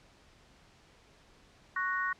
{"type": "chord", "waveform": "sine", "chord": "F# major", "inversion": "second", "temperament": "equal", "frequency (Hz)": [1108.7, 1480, 1864.7], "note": ["C#6", "F#6", "A#6"], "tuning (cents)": [0, 0, 0], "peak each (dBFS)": -34, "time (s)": [1.76, 2.13], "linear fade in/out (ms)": 5, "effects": ["pink hiss -61 dBFS RMS until 2.19 s", "low-pass 6000 Hz 12 dB/octave"]}